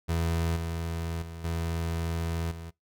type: tone with level steps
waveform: 30% pulse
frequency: 83.1 Hz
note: E2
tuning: 15 cents sharp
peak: -23 / -28 / -36 / -26 / -36 dBFS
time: 0.08-2.71 s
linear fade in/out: 20 ms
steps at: 0.56 / 1.22 / 1.44 / 2.51 s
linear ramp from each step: 5 ms
effects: noise-tail reverb RT60 0.2 s tail -25 dB re dry